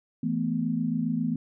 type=chord; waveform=sine; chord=E suspended fourth; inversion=none; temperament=just; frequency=164.81 / 219.8 / 247.2 Hz; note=E3 / A3 / B3; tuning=0 / -2 / +2 cents; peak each=-30 / -29 / -28 dBFS; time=0.23-1.36 s; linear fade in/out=5 ms; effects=none